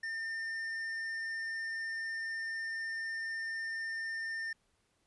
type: tone with tanh clipping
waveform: triangle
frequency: 1806 Hz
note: A6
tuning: 45 cents sharp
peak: -37 dBFS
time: 0.03-4.53 s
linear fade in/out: 5 ms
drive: 11 dB
effects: pink hiss -75 dBFS RMS until 5.06 s + resampled to 24000 Hz